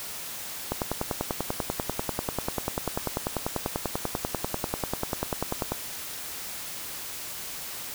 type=click train; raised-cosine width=1 ms; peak=-12 dBFS; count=52; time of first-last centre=0.72-5.72 s; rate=10.2 Hz; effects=white hiss -37 dBFS RMS until 7.94 s